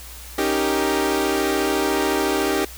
sawtooth chord, Eb dominant seventh, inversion third, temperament equal, 277.2 / 311.1 / 392 / 466.2 Hz, Db4 / Eb4 / G4 / Bb4, 0 / 0 / 0 / 0 cents, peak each -23 / -20 / -18 / -24 dBFS, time 0.38-2.65 s, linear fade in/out 5 ms, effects added 60 Hz sine -39 dBFS peak until 2.77 s + white hiss -40 dBFS RMS until 2.77 s

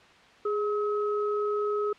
sine tone pair together, 415.3 / 1279.5 Hz, G#4 / D#6, 0 / +48 cents, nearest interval octave + perfect fifth, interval 1948 cents, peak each -26 / -32 dBFS, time 0.45-1.93 s, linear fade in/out 5 ms, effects white hiss -54 dBFS RMS until 1.98 s + low-pass 3000 Hz 12 dB/octave

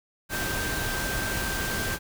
sine tone in noise, 1568 Hz, G6, in tune, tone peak -32 dBFS, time 0.29-1.99 s, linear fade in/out 50 ms, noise pink, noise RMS -30 dBFS, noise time 0.29-1.99 s, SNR -5 dB, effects none

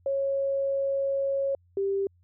sine tone pair in turn, 549 / 393.3 Hz, C#5 / G4, -17 / +6 cents, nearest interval tritone, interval 577 cents, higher first, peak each -24 dBFS, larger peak neither, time 0.06-1.55 / 1.77-2.07 s, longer first, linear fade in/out 2 ms, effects added 88 Hz sine -59 dBFS peak until 2.23 s

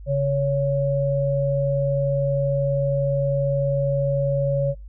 sine tone pair together, 139.6 / 558.4 Hz, C#3 / C#5, +13 / +13 cents, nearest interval 2 octaves, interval 2400 cents, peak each -21 dBFS, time 0.06-4.75 s, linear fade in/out 50 ms, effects noise-tail reverb RT60 0.2 s tail -21 dB re dry + added 50 Hz sine -36 dBFS peak until 4.88 s

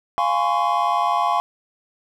triangle chord, Db major seventh, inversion first, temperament equal with one note detuned, 698.5 / 830.6 / 1029.1 / 1108.7 Hz, F5 / Ab5 / C6 / Db6, 0 / 0 / -29 / 0 cents, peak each -21 dBFS, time 0.18-1.4 s, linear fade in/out 0 ms, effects none

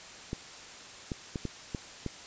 clicks, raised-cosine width 3 ms, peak -20 dBFS, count 6, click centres 0.331 / 1.118 / 1.358 / 1.453 / 1.748 / 2.063 s, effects white hiss -47 dBFS RMS until 2.26 s + resampled to 16000 Hz

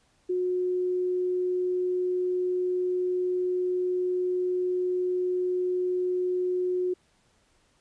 sine tone, 363.2 Hz, F#4, 32 cents flat, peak -24 dBFS, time 0.29-6.94 s, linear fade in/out 10 ms, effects pink hiss -66 dBFS RMS until 7.8 s + resampled to 22050 Hz

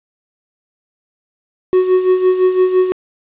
triangle tone with tremolo, 369.6 Hz, F#4, 2 cents flat, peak -5 dBFS, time 1.73-2.92 s, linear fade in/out 0 ms, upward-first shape sine, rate 5.9 Hz, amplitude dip 65%, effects resampled to 8000 Hz + 7-bit

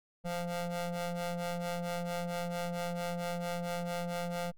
25% pulse ring-modulated tone, 174.61 Hz, F3, in tune, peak -27 dBFS, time 0.24-4.52 s, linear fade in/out 20 ms, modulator 347 Hz, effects Opus 48 kbps

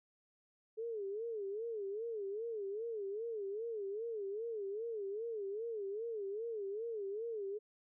sine tone with vibrato, 427.1 Hz, G#4, 48 cents sharp, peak -38 dBFS, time 0.77-7.59 s, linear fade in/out 20 ms, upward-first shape sine, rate 2.5 Hz, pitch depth 160 cents each way, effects none

